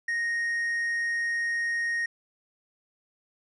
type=tone; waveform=triangle; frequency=1864.7 Hz; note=A#6; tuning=in tune; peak=-24 dBFS; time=0.08-2.06 s; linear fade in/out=5 ms; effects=resampled to 24000 Hz